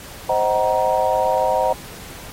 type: chord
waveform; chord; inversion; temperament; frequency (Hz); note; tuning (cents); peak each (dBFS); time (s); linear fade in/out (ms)
sine; C half-diminished seventh; none; just; 523.3 / 627.9 / 753.5 / 941.9; C5 / Eb5 / Gb5 / Bb5; 0 / +16 / +31 / +18; -21; 0.29-1.73; 5
effects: pink hiss -38 dBFS RMS until 2.32 s + AAC 48 kbps